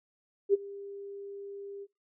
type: tone with ADSR envelope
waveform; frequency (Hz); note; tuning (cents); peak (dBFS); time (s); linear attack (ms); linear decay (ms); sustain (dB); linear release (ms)
sine; 399.6; G4; +33; -18; 0.49-1.87; 47; 20; -22; 44
effects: noise-tail reverb RT60 0.2 s tail -21 dB re dry